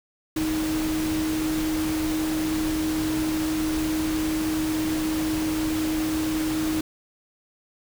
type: tone in noise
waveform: sine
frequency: 313.4 Hz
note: D#4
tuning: 13 cents sharp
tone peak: -23 dBFS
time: 0.36-6.81 s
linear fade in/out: 5 ms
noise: pink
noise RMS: -32 dBFS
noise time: 0.36-6.81 s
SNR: +6 dB
effects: none